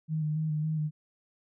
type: tone with vibrato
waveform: sine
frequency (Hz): 154.7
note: D#3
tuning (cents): -10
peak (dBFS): -27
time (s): 0.08-0.91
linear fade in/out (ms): 50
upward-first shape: square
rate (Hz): 3.6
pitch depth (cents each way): 25
effects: none